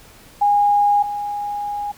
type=tone pair in turn; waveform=sine; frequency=819 / 821.8 Hz; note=G#5 / G#5; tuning=-24 / -18 cents; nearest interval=unison; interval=6 cents; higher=second; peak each=-12 / -22 dBFS; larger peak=first; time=0.41-1.03 / 1.03-1.92 s; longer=second; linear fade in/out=10 ms; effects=pink hiss -46 dBFS RMS until 1.97 s